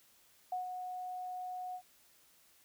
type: tone with ADSR envelope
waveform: sine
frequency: 732 Hz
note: F#5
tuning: 19 cents flat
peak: -33 dBFS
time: 0.52-1.82 s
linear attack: 4 ms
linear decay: 130 ms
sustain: -6 dB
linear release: 73 ms
effects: white hiss -66 dBFS RMS until 2.64 s